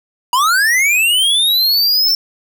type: linear sweep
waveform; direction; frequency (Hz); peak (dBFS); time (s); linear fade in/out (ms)
square; up; 947 to 5420; -11; 0.33-2.15; 2
effects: none